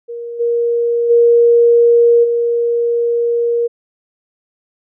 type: tone with level steps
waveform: sine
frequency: 471.1 Hz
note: A#4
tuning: 18 cents sharp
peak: -23 / -12 / -6 / -12 dBFS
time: 0.08-3.68 s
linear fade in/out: 20 ms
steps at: 0.39 / 1.09 / 2.23 s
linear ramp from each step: 20 ms
effects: none